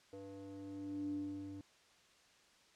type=tone with band-pass filter sweep; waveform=square; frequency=98 Hz; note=G2; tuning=in tune; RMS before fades=-45 dBFS; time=0.13-1.61 s; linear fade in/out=0 ms; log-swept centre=430 to 240 Hz; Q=7.6; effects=white hiss -67 dBFS RMS until 2.75 s + low-pass 6000 Hz 12 dB/octave

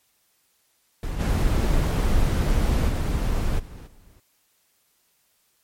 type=noise with level steps; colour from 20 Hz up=brown; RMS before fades=-28 / -20 / -23 / -39 / -51 dBFS; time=1.03-4.2 s; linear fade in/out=2 ms; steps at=1.19 / 2.87 / 3.58 / 3.86 s; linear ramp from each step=20 ms; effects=white hiss -66 dBFS RMS until 5.63 s + MP3 64 kbps

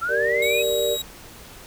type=linear sweep; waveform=sine; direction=up; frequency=1318.5 to 2570 Hz; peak=-22 dBFS; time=0.01-0.63 s; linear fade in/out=20 ms
type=chord; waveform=sine; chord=G minor; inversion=none; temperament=equal; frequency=392 / 466.2 / 587.3 Hz; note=G4 / Bb4 / D5; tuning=0 / 0 / 0 cents; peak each=-28 / -23 / -24 dBFS; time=0.08-0.98 s; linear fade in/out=50 ms
type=tone; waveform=sawtooth; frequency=3825 Hz; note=A#7; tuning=44 cents sharp; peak=-23 dBFS; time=0.42-1.02 s; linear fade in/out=5 ms
effects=pink hiss -43 dBFS RMS until 1.66 s

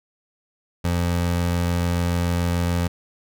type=tone; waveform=25% pulse; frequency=86.9 Hz; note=F2; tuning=8 cents flat; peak=-16 dBFS; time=0.84-2.88 s; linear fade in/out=10 ms; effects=none

